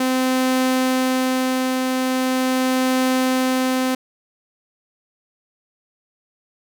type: tone with tremolo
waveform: sawtooth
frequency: 258 Hz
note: C4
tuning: 24 cents flat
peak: -12 dBFS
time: 0-3.95 s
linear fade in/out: 5 ms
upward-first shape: triangle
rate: 0.41 Hz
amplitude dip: 30%
effects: none